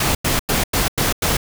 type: noise bursts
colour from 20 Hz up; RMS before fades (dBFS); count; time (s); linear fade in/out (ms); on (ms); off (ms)
pink; -18; 6; 0-1.37; 5; 150; 94
effects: none